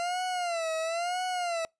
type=tone with vibrato; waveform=40% pulse; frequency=687 Hz; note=F5; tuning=29 cents flat; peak=-28 dBFS; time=0-1.65 s; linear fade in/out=0 ms; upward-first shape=sine; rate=1 Hz; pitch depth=120 cents each way; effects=noise-tail reverb RT60 0.2 s tail -26 dB re dry + resampled to 22050 Hz